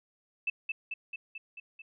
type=tone with echo; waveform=sine; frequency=2637 Hz; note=E7; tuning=in tune; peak=-27 dBFS; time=0.47-0.5 s; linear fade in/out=5 ms; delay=220 ms; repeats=6; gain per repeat=-3 dB; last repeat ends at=1.82 s; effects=none